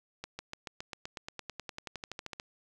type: accelerating click train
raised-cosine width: 0.2 ms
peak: -22 dBFS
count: 22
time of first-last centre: 0.24-2.399 s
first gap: 150 ms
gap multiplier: 0.96
effects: none

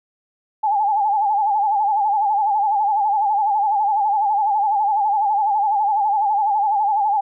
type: tone with vibrato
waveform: sine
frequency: 830.6 Hz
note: G#5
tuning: in tune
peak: -15 dBFS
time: 0.63-7.21 s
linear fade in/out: 10 ms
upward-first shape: sine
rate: 12 Hz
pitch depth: 91 cents each way
effects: none

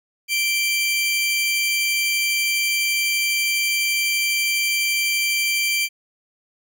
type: tone pair together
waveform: sawtooth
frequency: 2349 / 3136 Hz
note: D7 / G7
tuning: 0 / 0 cents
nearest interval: perfect fourth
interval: 500 cents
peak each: -16 / -24 dBFS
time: 0.28-5.89 s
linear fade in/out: 50 ms
effects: none

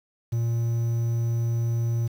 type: tone with quantisation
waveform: triangle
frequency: 116.54 Hz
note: A#2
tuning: in tune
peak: -20 dBFS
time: 0.32-2.08 s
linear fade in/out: 10 ms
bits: 8
effects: none

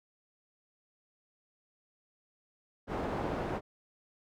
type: low-pass noise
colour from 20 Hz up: white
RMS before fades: -35 dBFS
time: 2.87-3.61 s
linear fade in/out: 50 ms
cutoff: 670 Hz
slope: 12 dB/octave
effects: none

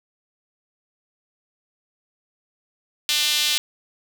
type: tone with high-pass filter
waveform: sawtooth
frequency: 298.9 Hz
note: D4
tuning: 31 cents sharp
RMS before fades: -21 dBFS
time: 3.09-3.58 s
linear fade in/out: 0 ms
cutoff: 3400 Hz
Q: 2.3
effects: none

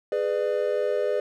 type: chord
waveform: triangle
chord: G# diminished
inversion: none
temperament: just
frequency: 415.3 / 498.4 / 598 Hz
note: G#4 / B4 / D5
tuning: 0 / +16 / +31 cents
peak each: -25 dBFS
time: 0.12-1.2 s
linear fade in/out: 2 ms
effects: none

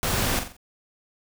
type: noise with echo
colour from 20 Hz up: pink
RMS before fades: -25 dBFS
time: 0.03-0.39 s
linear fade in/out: 0 ms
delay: 44 ms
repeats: 4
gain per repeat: -7 dB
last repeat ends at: 0.566 s
effects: none

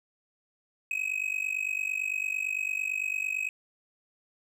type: tone with amplitude modulation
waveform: triangle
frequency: 2541 Hz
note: D#7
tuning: 36 cents sharp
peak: -23 dBFS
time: 0.91-3.49 s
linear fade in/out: 2 ms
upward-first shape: sine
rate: 48.9 Hz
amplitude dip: 90%
effects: none

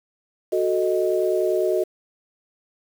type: chord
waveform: sine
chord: D# diminished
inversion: first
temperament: equal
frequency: 370 / 440 / 622.3 Hz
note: F#4 / A4 / D#5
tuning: 0 / 0 / 0 cents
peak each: -21 / -25 / -23 dBFS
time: 0.52-1.84 s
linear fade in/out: 10 ms
effects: 7-bit

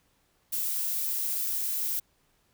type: noise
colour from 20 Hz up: violet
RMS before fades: -30 dBFS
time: 0.52-2 s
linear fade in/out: 10 ms
effects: pink hiss -69 dBFS RMS until 2.53 s

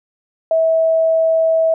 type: tone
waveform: sine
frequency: 649 Hz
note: E5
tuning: 27 cents flat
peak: -11 dBFS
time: 0.51-1.74 s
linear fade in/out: 2 ms
effects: none

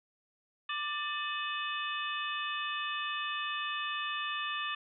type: harmonic tone with a mistuned harmonic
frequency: 591 Hz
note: D5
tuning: 11 cents sharp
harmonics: 2 / 3 / 4 / 5 / 6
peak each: -37 / -39 / -40 / -41 / -42 dBFS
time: 0.69-4.75 s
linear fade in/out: 5 ms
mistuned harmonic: 4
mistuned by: +130 cents
effects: none

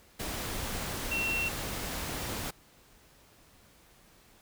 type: tone in noise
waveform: sine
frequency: 2721 Hz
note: F7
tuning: 46 cents flat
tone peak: -29 dBFS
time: 1.11-1.49 s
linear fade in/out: 10 ms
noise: pink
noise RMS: -36 dBFS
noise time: 0.19-2.51 s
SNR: +4 dB
effects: pink hiss -60 dBFS RMS until 4.41 s

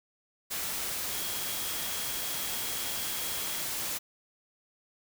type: tone in noise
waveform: sine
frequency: 3285 Hz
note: G#7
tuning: 20 cents flat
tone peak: -43 dBFS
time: 1.11-3.64 s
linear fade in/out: 20 ms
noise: white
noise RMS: -34 dBFS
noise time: 0.5-3.99 s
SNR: -12 dB
effects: none

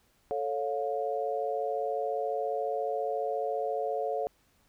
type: chord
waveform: sine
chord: A augmented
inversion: none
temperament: equal with one note detuned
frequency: 440 / 554.4 / 709 Hz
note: A4 / C#5 / E#5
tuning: 0 / 0 / +26 cents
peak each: -33 dBFS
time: 0.31-4.27 s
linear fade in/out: 0 ms
effects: pink hiss -68 dBFS RMS until 4.68 s

